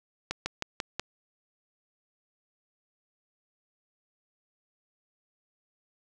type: slowing click train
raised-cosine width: 0.2 ms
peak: -13 dBFS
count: 5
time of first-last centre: 0.31-0.996 s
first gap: 150 ms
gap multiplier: 1.09
effects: none